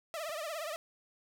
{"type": "tone with vibrato", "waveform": "sawtooth", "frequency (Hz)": 630, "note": "D#5", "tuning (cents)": 21, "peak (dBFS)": -33, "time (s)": [0.14, 0.76], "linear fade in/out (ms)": 0, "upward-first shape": "triangle", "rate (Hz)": 17, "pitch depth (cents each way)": 150}
{"type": "click", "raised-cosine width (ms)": 0.5, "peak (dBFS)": -38, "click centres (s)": 0.294}
{"effects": []}